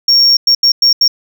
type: tone bursts at uneven times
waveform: sine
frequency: 5530 Hz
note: F8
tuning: 18 cents flat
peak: -3 dBFS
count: 5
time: 0.08-0.37 / 0.47-0.55 / 0.63-0.72 / 0.82-0.93 / 1.01-1.08 s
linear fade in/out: 5 ms
effects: tanh soft clip ceiling -4 dBFS